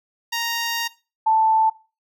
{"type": "tone pair in turn", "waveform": ["10% pulse", "sine"], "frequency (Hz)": [932.3, 881.8], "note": ["A#5", "A5"], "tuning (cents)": [0, 4], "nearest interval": "minor second", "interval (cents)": 96, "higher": "first", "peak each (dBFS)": -14, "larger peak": "neither", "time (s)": [[0.32, 0.88], [1.26, 1.7]], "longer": "first", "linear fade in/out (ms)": 10, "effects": ["noise-tail reverb RT60 0.3 s tail -19 dB re dry"]}